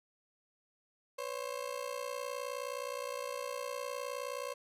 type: ring-modulated tone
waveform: 30% pulse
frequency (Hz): 531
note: C5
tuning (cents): +25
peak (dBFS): -32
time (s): 1.18-4.54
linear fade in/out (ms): 10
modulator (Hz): 29.7
effects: resampled to 32000 Hz + 12-bit